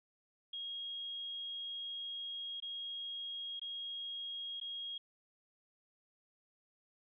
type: tone with dropouts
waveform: sine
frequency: 3273 Hz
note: G#7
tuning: 26 cents flat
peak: -40 dBFS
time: 0.53-4.98 s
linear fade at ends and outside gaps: 5 ms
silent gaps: 2.602-2.623 / 3.596-3.615 / 4.601-4.612 s
effects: none